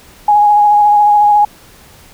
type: tone with vibrato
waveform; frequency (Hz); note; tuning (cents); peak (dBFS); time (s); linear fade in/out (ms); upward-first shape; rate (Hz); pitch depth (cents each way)
sine; 830.6; G#5; 0; -5; 0.28-1.45; 5; sine; 14; 19
effects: pink hiss -41 dBFS RMS until 2.13 s